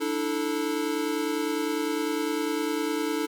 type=chord; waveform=square; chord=D suspended second; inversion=none; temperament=equal with one note detuned; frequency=293.7 / 323.6 / 440 Hz; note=D4 / E4 / A4; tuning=0 / -32 / 0 cents; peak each=-31 dBFS; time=0-3.27 s; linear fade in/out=20 ms; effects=none